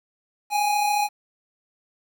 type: tone pair together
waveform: square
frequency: 796.6 / 830.6 Hz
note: G5 / G#5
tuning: +28 / 0 cents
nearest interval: minor second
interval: 72 cents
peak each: -30 / -21 dBFS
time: 0.5-1.09 s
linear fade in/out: 50 ms
effects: 9-bit